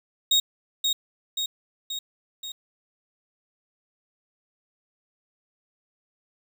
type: tone with echo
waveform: 35% pulse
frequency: 3754 Hz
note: A#7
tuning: 11 cents sharp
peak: -15 dBFS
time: 0.31-0.4 s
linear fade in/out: 5 ms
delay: 530 ms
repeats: 4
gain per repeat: -4 dB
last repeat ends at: 2.52 s
effects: 9-bit